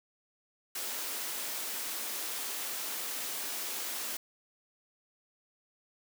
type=high-pass noise; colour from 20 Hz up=white; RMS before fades=-37 dBFS; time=0.75-4.17 s; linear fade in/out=5 ms; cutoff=240 Hz; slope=24 dB/octave; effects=none